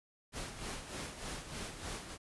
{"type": "noise with tremolo", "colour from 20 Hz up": "pink", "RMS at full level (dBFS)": -41, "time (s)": [0.32, 2.18], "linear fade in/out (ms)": 50, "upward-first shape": "sine", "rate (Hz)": 3.3, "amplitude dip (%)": 60, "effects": ["resampled to 24000 Hz"]}